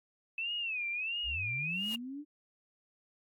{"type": "tone with vibrato", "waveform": "sine", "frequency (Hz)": 2605, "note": "E7", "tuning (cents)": -21, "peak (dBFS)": -33, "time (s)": [0.38, 1.96], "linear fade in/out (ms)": 2, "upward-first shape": "sine", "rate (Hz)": 1.5, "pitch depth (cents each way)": 170}
{"type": "linear sweep", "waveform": "sine", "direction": "up", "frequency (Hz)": [49.84, 303.4], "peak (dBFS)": -39, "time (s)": [1.23, 2.25], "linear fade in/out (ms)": 50}
{"type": "noise with exponential growth", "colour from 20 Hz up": "white", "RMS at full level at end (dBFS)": -44, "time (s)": [1.63, 1.95], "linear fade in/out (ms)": 1, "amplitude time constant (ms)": 68}
{"effects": ["AAC 64 kbps"]}